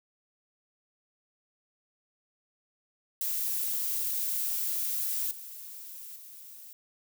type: noise with level steps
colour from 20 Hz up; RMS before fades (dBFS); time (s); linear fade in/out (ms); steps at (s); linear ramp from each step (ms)
violet; -31 / -44 / -48; 3.21-6.73; 2; 5.31 / 6.16; 2
effects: none